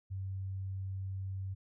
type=tone; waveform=sine; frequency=95.8 Hz; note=G2; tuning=39 cents flat; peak=-36 dBFS; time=0.1-1.55 s; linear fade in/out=20 ms; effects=none